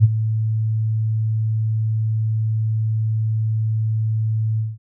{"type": "tone with ADSR envelope", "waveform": "sine", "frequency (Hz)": 110, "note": "A2", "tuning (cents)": 0, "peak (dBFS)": -5, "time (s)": [0, 4.78], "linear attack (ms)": 40, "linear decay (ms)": 31, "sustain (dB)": -12, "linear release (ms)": 190, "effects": []}